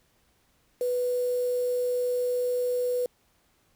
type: tone with quantisation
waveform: sine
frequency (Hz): 493.9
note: B4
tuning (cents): 0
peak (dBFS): -24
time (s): 0.81-3.06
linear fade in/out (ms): 2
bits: 7
effects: pink hiss -67 dBFS RMS until 3.75 s